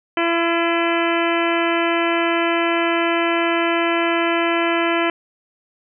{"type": "harmonic tone with a mistuned harmonic", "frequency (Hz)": 337.3, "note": "E4", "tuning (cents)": 40, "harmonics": [1, 2, 3, 4, 5, 6, 7, 8, 9], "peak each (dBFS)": [-20, -23, -25, -26, -27, -28, -28, -29, -30], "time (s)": [0.17, 5.1], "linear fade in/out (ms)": 2, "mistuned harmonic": 8, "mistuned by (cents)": -50, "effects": []}